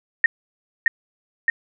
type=tone with echo; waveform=sine; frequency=1849 Hz; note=A#6; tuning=15 cents flat; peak=-10 dBFS; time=0.24-0.26 s; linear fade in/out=2 ms; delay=620 ms; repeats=2; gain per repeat=-2 dB; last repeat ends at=1.5 s; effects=none